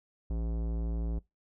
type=tone with tanh clipping; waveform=sine; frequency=56.3 Hz; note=A1; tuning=40 cents sharp; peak=-32 dBFS; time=0.3-1.19 s; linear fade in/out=5 ms; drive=18 dB; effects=noise-tail reverb RT60 0.2 s tail -22 dB re dry